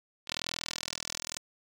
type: tone with band-pass filter sweep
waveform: 10% pulse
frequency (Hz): 41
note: E1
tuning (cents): -9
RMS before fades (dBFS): -39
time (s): 0.27-1.38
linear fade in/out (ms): 10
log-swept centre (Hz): 3900 to 6800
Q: 1.7
effects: none